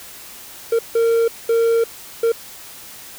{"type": "tone bursts at uneven times", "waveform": "triangle", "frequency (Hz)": 460, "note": "A#4", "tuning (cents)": -23, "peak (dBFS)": -11, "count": 4, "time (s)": [[0.72, 0.79], [0.95, 1.28], [1.49, 1.84], [2.23, 2.32]], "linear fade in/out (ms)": 5, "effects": ["white hiss -38 dBFS RMS until 3.18 s"]}